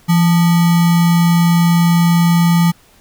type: tone with sample-and-hold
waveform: sine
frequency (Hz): 170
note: F3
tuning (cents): -46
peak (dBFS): -8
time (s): 0.08-2.72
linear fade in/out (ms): 20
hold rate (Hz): 1050
effects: pink hiss -49 dBFS RMS until 3 s